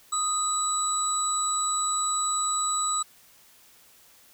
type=tone cluster; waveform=sine; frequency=1250 / 3939 / 7860 Hz; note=D#6 / B7 / B8; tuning=+8 / -5 / -9 cents; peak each=-27 / -34 / -27 dBFS; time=0.12-3.03 s; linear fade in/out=10 ms; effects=white hiss -56 dBFS RMS until 4.33 s